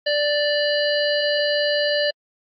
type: harmonic tone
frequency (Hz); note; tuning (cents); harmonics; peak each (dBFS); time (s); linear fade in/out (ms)
587.3; D5; 0; 1 / 3 / 5 / 7 / 8; -20 / -25 / -27 / -28 / -29; 0.06-2.11; 10
effects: AAC 48 kbps